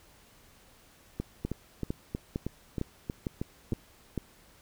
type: two click trains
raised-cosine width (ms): 3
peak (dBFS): -19 / -18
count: 9 / 7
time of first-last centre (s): 1.2-3.732 / 1.45-4.177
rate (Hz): 3.16 / 2.2
effects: pink hiss -59 dBFS RMS until 4.61 s